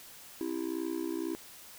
triangle tone with amplitude modulation, 329.6 Hz, E4, in tune, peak -26 dBFS, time 0.41-1.35 s, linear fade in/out 0 ms, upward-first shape sine, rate 61.9 Hz, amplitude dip 100%, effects white hiss -51 dBFS RMS until 1.78 s

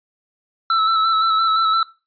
square tone with vibrato, 1318.5 Hz, E6, in tune, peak -15 dBFS, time 0.7-1.83 s, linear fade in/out 2 ms, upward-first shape square, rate 5.8 Hz, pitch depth 22 cents each way, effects noise-tail reverb RT60 0.3 s tail -20 dB re dry + resampled to 11025 Hz

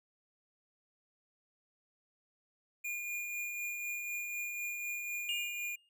square tone with tremolo, 2423 Hz, D#7, 47 cents flat, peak -36 dBFS, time 2.84-5.76 s, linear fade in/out 10 ms, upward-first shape triangle, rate 4 Hz, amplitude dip 35%
triangle tone with exponential decay, 2832 Hz, F7, 23 cents sharp, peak -30 dBFS, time 5.29-5.89 s, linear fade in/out 1 ms, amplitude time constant 130 ms
effects none

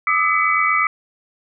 sine tone cluster, 1202 / 1290 / 2013 / 2270 Hz, D6 / E6 / B6 / C#7, +40 / -38 / +33 / +41 cents, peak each -20 dBFS, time 0.07-0.87 s, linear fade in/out 2 ms, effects none

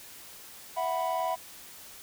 triangle chord, E suspended second, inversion none, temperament equal, 659.3 / 740 / 987.8 Hz, E5 / F#5 / B5, 0 / 0 / 0 cents, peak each -30 dBFS, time 0.76-1.36 s, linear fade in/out 20 ms, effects white hiss -48 dBFS RMS until 2.02 s

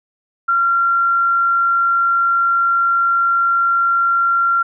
sine tone, 1375 Hz, F6, 27 cents flat, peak -12 dBFS, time 0.48-4.63 s, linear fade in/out 10 ms, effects none

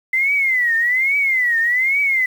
sine tone with vibrato, 2035 Hz, C7, 49 cents flat, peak -14 dBFS, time 0.13-2.26 s, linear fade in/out 5 ms, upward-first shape triangle, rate 1.2 Hz, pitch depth 210 cents each way, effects 7-bit

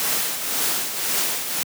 white noise with tremolo, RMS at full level -21 dBFS, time 0-1.63 s, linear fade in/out 0 ms, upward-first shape triangle, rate 1.9 Hz, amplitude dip 60%, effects high-pass 150 Hz 12 dB/octave

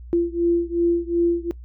sine beating tone pair, 341.1 / 343.8 Hz, F4 / F4, -41 / -27 cents, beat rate 2.7 Hz, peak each -20 / -21 dBFS, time 0.13-1.51 s, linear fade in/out 0 ms, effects noise-tail reverb RT60 0.1 s tail -20 dB re dry + added 60 Hz sine -36 dBFS peak until 1.64 s

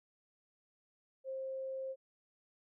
sine tone, 530 Hz, C5, 22 cents sharp, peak -38 dBFS, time 1.24-1.96 s, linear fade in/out 50 ms, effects none

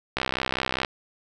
click train, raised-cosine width 0.3 ms, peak -8 dBFS, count 45, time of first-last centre 0.17-0.848 s, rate 64.9 Hz, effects none

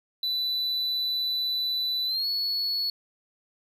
triangle tone with pitch glide, 3982 to 4393 Hz, B7 to C#8, +14 to -16 cents, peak -24 dBFS, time 0.23-2.9 s, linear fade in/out 2 ms, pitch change +170 cents, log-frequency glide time 2.06-2.27 s, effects none

